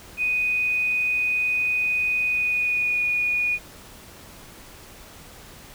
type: tone with pitch glide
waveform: sine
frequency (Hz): 2489 to 2456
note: D#7 to D#7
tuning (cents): 0 to -23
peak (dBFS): -20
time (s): 0.17-3.59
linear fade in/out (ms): 50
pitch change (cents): -23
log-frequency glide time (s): 2.23-3.04
effects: pink hiss -45 dBFS RMS until 5.74 s